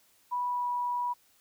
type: tone with pitch glide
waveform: sine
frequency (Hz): 982 to 975.2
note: B5 to B5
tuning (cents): -10 to -22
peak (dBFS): -28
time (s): 0.31-1.14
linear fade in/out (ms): 20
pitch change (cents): -12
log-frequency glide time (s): 0.48-0.69
effects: white hiss -65 dBFS RMS until 1.4 s

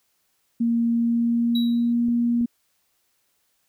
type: tone with pitch glide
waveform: sine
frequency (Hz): 233.1 to 237.2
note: A#3 to A#3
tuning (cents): 0 to +30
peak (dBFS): -18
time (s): 0.6-2.46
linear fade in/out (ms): 10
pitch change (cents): +30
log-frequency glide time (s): 0.9-2.06
type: tone with exponential decay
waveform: triangle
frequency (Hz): 3885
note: B7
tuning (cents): -29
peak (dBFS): -24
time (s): 1.55-1.93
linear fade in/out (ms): 5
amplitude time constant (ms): 81
type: clicks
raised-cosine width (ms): 3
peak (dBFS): -27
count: 2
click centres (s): 2.085 / 2.411
effects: white hiss -69 dBFS RMS until 3.68 s

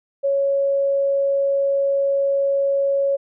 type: tone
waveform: sine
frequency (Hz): 554.4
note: C#5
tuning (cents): 0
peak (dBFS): -16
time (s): 0.23-3.17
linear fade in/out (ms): 20
effects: none

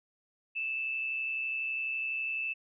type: tone with amplitude modulation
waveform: sine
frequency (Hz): 2637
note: E7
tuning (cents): 0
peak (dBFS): -29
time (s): 0.55-2.54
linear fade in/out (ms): 20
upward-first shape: sine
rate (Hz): 132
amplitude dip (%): 45
effects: none

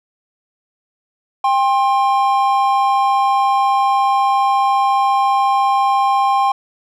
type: tone pair together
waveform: triangle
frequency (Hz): 795.4 / 1061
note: G5 / C6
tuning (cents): +25 / +24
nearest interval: perfect fourth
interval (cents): 499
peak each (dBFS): -12 / -14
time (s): 1.44-6.52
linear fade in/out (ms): 5
effects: none

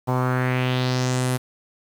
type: tone with low-pass filter sweep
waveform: sawtooth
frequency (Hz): 127.2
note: C3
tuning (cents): -48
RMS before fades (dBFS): -22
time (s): 0.07-1.38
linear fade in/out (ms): 20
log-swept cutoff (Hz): 890 to 12000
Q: 2.8
effects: 7-bit

